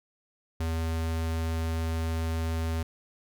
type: tone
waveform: square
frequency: 81.5 Hz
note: E2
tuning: 19 cents flat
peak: -28 dBFS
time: 0.6-2.83 s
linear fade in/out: 5 ms
effects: none